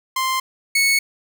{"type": "tone pair in turn", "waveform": "sawtooth", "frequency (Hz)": [1046.5, 2208], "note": ["C6", "C#7"], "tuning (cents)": [0, -7], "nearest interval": "octave + minor second", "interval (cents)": 1293, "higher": "second", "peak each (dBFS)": [-15, -11], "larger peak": "second", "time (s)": [[0.16, 0.4], [0.75, 0.99]], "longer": "neither", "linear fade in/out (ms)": 5, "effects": []}